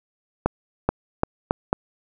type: accelerating click train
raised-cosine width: 1 ms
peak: -4 dBFS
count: 5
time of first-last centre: 0.46-1.729 s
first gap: 430 ms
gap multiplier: 0.8
effects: none